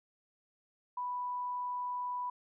sine tone, 987.8 Hz, B5, in tune, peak -34 dBFS, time 0.97-2.3 s, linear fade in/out 5 ms, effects none

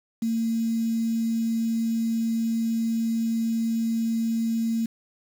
sine tone with quantisation, 227.3 Hz, A#3, 43 cents flat, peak -22 dBFS, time 0.22-4.86 s, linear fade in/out 5 ms, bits 7, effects none

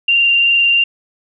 sine tone with frequency modulation, 2779 Hz, F7, 9 cents flat, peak -9 dBFS, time 0.08-0.84 s, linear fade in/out 5 ms, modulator 22.9 Hz, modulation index 1.1, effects none

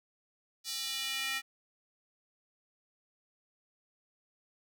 square tone with high-pass filter sweep, 267.1 Hz, C4, 36 cents sharp, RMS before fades -36 dBFS, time 0.64-1.42 s, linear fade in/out 50 ms, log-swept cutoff 4600 to 2000 Hz, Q 1.9, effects none

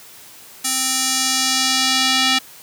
square tone with band-pass filter sweep, 261.3 Hz, C4, 2 cents flat, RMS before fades -18 dBFS, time 0.64-2.39 s, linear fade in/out 10 ms, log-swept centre 8600 to 3600 Hz, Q 1.3, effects white hiss -42 dBFS RMS until 2.62 s + high-pass 80 Hz 12 dB/octave

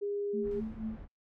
sine tone, 406.7 Hz, G#4, 36 cents flat, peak -31 dBFS, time 0.01-0.61 s, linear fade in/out 20 ms
sine tone with tremolo, 220 Hz, A3, in tune, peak -32 dBFS, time 0.33-0.97 s, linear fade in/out 10 ms, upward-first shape triangle, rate 4.2 Hz, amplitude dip 95%
brown noise, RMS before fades -46 dBFS, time 0.42-1.08 s, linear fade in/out 50 ms
blue noise with exponential decay, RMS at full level -46 dBFS, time 0.51-1.16 s, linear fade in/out 1 ms, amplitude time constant 140 ms
effects low-pass 2000 Hz 12 dB/octave

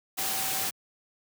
sine tone in noise, 769 Hz, G5, 33 cents flat, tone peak -39 dBFS, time 0.17-0.68 s, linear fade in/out 20 ms, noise white, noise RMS -30 dBFS, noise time 0.17-0.71 s, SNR -12 dB, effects high-pass 80 Hz 12 dB/octave

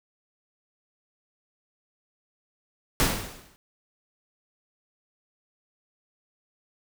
pink noise with exponential decay, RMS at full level -20 dBFS, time 3-3.56 s, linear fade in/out 0 ms, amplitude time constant 120 ms, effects none

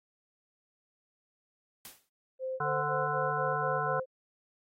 white noise with exponential decay, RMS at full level -43 dBFS, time 1.85-2.09 s, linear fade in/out 1 ms, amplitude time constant 52 ms
sine tone bursts, 521 Hz, C5, 7 cents flat, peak -32 dBFS, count 7, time 2.39-4.058 s, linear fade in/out 50 ms, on 210 ms, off 33 ms
harmonic tone, 147.8 Hz, D3, 11 cents sharp, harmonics 1 / 3 / 5 / 7 / 9 / 10, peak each -38 / -37 / -35 / -34 / -36 / -37 dBFS, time 2.6-4 s, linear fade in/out 5 ms
effects AAC 48 kbps

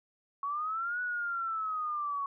sine linear two-way sweep, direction up then down, 1108.7 to 1480 to 1108.7 Hz, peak -31 dBFS, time 0.43-2.26 s, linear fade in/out 2 ms, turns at 1.01 s, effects none

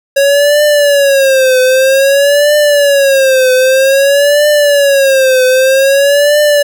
square tone with vibrato, 551 Hz, C#5, 11 cents flat, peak -6 dBFS, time 0.16-6.63 s, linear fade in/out 10 ms, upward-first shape triangle, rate 0.52 Hz, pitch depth 140 cents each way, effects none

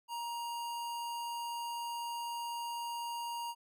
square tone, 942 Hz, A#5, 18 cents sharp, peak -38 dBFS, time 0.08-3.55 s, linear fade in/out 50 ms, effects none

